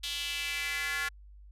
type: tone with high-pass filter sweep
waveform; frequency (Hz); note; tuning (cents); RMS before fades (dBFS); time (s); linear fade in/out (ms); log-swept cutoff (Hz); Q
square; 155.56; D#3; 0; -34; 0.03-1.09; 10; 3400 to 1600; 3.3
effects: added 50 Hz sine -49 dBFS peak until 1.51 s + resampled to 32000 Hz